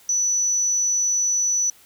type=tone; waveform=sine; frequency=5950 Hz; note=F#8; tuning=9 cents sharp; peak=-18 dBFS; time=0.09-1.7 s; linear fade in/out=2 ms; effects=white hiss -52 dBFS RMS until 1.85 s